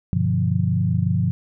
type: chord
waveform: sine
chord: G dominant seventh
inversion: none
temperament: equal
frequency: 98 / 123.47 / 146.83 / 174.61 Hz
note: G2 / B2 / D3 / F3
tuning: 0 / 0 / 0 / 0 cents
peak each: -22 / -23 / -25 / -22 dBFS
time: 0.13-1.31 s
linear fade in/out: 0 ms
effects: none